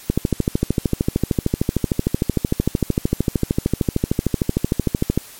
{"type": "click train", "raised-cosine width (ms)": 3, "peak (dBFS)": -3, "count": 68, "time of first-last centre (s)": [0.1, 5.176], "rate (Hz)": 13.2, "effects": ["white hiss -41 dBFS RMS until 5.39 s", "MP3 64 kbps"]}